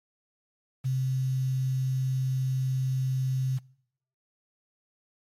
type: tone with quantisation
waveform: sine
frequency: 130.81 Hz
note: C3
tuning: in tune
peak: -24 dBFS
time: 0.84-3.59 s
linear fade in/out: 20 ms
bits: 8
effects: noise-tail reverb RT60 0.7 s tail -24 dB re dry + MP3 64 kbps